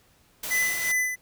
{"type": "noise", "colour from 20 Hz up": "white", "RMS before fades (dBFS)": -33, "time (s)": [0.43, 0.92], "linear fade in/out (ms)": 5}
{"type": "tone with tremolo", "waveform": "square", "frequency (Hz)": 2006, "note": "B6", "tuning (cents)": 26, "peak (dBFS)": -22, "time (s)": [0.5, 1.16], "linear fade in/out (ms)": 20, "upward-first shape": "sine", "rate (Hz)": 2.7, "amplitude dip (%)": 60}
{"effects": ["pink hiss -61 dBFS RMS until 1.21 s"]}